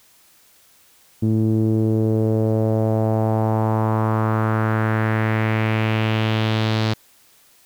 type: tone with low-pass filter sweep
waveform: sawtooth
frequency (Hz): 110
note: A2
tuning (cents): 0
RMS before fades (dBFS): -19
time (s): 1.22-6.94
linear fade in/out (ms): 10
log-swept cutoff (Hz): 280 to 4300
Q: 2.5
effects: white hiss -54 dBFS RMS until 7.65 s